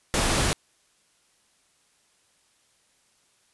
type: noise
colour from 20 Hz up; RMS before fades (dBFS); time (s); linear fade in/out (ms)
pink; -23; 0.14-0.53; 0
effects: white hiss -65 dBFS RMS until 3.53 s + resampled to 24000 Hz